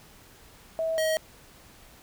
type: tone pair in turn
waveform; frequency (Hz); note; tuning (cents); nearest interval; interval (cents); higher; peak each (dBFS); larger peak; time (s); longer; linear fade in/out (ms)
sine / square; 648 / 633.6; E5 / D#5; -30 / +31; unison; 39; first; -25 / -24; second; 0.79-0.98 / 0.98-1.17; neither; 0
effects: pink hiss -53 dBFS RMS until 2.02 s